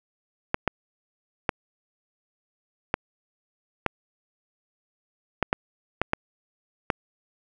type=clicks; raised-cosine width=0.5 ms; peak=-6 dBFS; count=10; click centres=0.544 / 0.677 / 1.492 / 2.941 / 3.863 / 5.427 / 5.529 / 6.016 / 6.134 / 6.902 s; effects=none